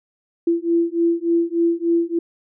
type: beating tone pair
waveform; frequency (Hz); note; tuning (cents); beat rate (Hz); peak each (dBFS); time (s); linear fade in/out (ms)
sine; 336 / 339.4; E4 / F4; +33 / -49; 3.4; -19 / -19; 0.47-2.19; 5
effects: none